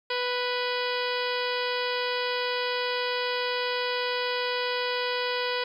harmonic tone with a mistuned harmonic, 493.9 Hz, B4, in tune, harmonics 1 / 2 / 3 / 4 / 5 / 6 / 7 / 8 / 9 / 10, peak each -30 / -33 / -35 / -36 / -37 / -38 / -38 / -39 / -40 / -40 dBFS, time 0.1-5.64 s, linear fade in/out 5 ms, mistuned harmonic 7, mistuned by -60 cents, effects 10-bit

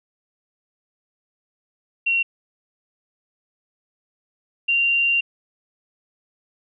sine tone pair in turn, 2739 / 2771 Hz, F7 / F7, -34 / -14 cents, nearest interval unison, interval 20 cents, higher second, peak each -17 / -16 dBFS, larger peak second, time 2.06-2.23 / 4.68-5.21 s, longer second, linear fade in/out 10 ms, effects none

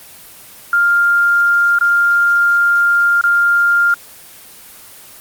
sine tone with dropouts, 1400 Hz, F6, 4 cents sharp, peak -9 dBFS, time 0.73-3.94 s, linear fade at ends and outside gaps 2 ms, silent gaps 1.787-1.81 / 3.212-3.238 s, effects white hiss -38 dBFS RMS until 5.2 s + Opus 24 kbps

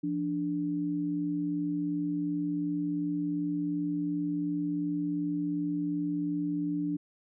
sine tone pair together, 170.96 / 293.7 Hz, F3 / D4, -37 / 0 cents, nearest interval major sixth, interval 937 cents, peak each -35 / -29 dBFS, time 0.03-6.97 s, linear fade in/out 10 ms, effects none

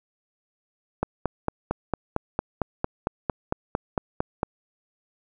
click train, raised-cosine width 1 ms, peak -9 dBFS, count 16, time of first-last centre 1.03-4.431 s, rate 4.41 Hz, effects none

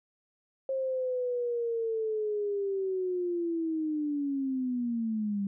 sine linear sweep, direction down, 536 to 196 Hz, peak -28 dBFS, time 0.69-5.47 s, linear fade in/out 2 ms, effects none

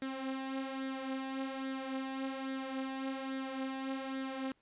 sawtooth tone with flanger, 266.3 Hz, C4, 31 cents sharp, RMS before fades -39 dBFS, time 0.02-4.52 s, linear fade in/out 2 ms, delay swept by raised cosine 0.53 to 4.93 ms, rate 1.2 Hz, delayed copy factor +0.55, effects pink hiss -73 dBFS RMS until 4.61 s + resampled to 8000 Hz

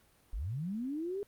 sine linear sweep, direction up, 36.71 to 414.5 Hz, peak -34 dBFS, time 0.33-1.23 s, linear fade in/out 0 ms, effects pink hiss -66 dBFS RMS until 1.27 s + Opus 32 kbps

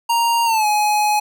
square tone with pitch glide, 933 to 840.9 Hz, A#5 to G#5, +1 to +21 cents, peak -15 dBFS, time 0.09-1.2 s, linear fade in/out 10 ms, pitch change -180 cents, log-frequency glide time 0.45-0.66 s, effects none

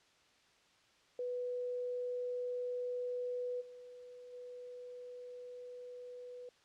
sine tone with level steps, 493.9 Hz, B4, in tune, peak -36 / -50 / -46 dBFS, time 1.19-6.49 s, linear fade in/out 2 ms, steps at 3.6 / 4.32 s, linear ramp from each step 20 ms, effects white hiss -68 dBFS RMS until 6.64 s + low-pass 5000 Hz 12 dB/octave

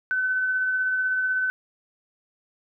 sine tone with tremolo, 1515 Hz, F#6, 40 cents sharp, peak -20 dBFS, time 0.11-1.5 s, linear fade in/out 0 ms, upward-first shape triangle, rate 16 Hz, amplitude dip 30%, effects none

